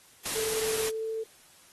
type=noise; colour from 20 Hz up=white; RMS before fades=-32 dBFS; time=0.25-0.9 s; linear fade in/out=10 ms
type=tone with pitch glide; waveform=sine; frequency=440 to 444.3 Hz; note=A4 to A4; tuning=0 to +17 cents; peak=-30 dBFS; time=0.35-1.24 s; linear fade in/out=10 ms; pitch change=+17 cents; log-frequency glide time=0.84-1.08 s
effects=white hiss -57 dBFS RMS until 1.72 s + AAC 32 kbps